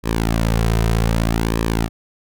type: tone with flanger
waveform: sawtooth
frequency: 56 Hz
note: A1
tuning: 31 cents sharp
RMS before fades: -18 dBFS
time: 0.03-1.89 s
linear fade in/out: 50 ms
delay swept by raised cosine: 1.4 to 3.6 ms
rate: 0.64 Hz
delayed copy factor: -0.65
effects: none